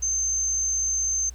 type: tone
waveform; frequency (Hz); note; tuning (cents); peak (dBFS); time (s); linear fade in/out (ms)
sine; 6272; G8; 0; -22; 0.02-1.3; 10
effects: added 60 Hz sine -38 dBFS peak until 1.34 s + pink hiss -56 dBFS RMS until 1.34 s